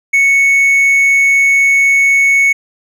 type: tone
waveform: triangle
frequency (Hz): 2214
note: C#7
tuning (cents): -3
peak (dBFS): -5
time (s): 0.13-2.53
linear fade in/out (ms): 10
effects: none